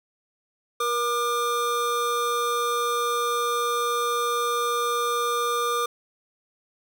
square tone pair together, 476.2 / 1200 Hz, A#4 / D6, +37 / +37 cents, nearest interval octave + major third, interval 1600 cents, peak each -28 / -25 dBFS, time 0.8-5.86 s, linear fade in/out 5 ms, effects none

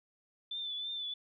sine tone with vibrato, 3520 Hz, A7, in tune, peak -36 dBFS, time 0.51-1.14 s, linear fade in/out 5 ms, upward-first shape triangle, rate 3.1 Hz, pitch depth 50 cents each way, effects none

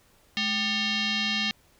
sine tone with frequency modulation, 212.2 Hz, G#3, 38 cents sharp, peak -24 dBFS, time 0.37-1.51 s, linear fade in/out 0 ms, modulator 994 Hz, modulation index 4.2, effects pink hiss -61 dBFS RMS until 1.79 s

